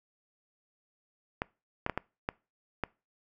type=clicks; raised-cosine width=0.5 ms; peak=-15 dBFS; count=6; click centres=1.419 / 1.864 / 1.897 / 1.976 / 2.289 / 2.837 s; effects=noise-tail reverb RT60 0.3 s tail -24 dB re dry